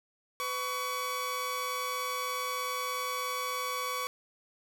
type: tone pair together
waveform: sawtooth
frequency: 503 / 1129.2 Hz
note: B4 / C#6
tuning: +32 / +32 cents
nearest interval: octave + major second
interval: 1400 cents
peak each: -35 / -29 dBFS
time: 0.4-4.07 s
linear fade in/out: 0 ms
effects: none